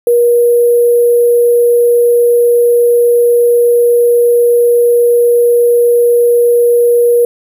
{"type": "tone with sample-and-hold", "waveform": "sine", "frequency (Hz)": 478.2, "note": "A#4", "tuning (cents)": 44, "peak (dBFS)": -5, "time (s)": [0.07, 7.25], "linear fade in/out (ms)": 2, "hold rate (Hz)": 11025, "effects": []}